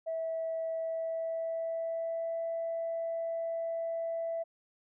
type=tone with pitch glide; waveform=sine; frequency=652 to 663 Hz; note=E5 to E5; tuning=-19 to +10 cents; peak=-31 dBFS; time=0.06-4.44 s; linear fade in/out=20 ms; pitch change=+29 cents; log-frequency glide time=0.73-2.42 s; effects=tanh soft clip ceiling -27 dBFS